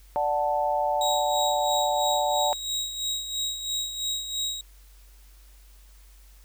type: chord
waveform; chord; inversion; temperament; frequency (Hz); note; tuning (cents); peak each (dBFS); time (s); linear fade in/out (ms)
sine; D major; none; equal; 587.3 / 740 / 880; D5 / F#5 / A5; 0 / 0 / 0; -27 / -27 / -26; 0.16-2.53; 0
type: tone with tremolo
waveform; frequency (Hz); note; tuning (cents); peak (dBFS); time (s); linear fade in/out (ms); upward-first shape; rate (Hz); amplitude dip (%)
30% pulse; 3811; A#7; +38; -23; 1.01-4.61; 2; sine; 3; 60
effects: added 48 Hz sine -49 dBFS peak until 6.44 s + white hiss -59 dBFS RMS until 6.44 s